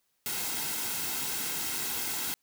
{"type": "noise with comb filter", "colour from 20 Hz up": "white", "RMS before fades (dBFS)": -33, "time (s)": [0.26, 2.34], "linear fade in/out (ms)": 0, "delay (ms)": 1.7, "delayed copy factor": -0.55, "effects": ["white hiss -75 dBFS RMS until 2.42 s"]}